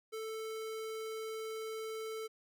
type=tone; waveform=square; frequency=441 Hz; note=A4; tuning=4 cents sharp; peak=-40 dBFS; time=0.12-2.28 s; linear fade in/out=20 ms; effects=none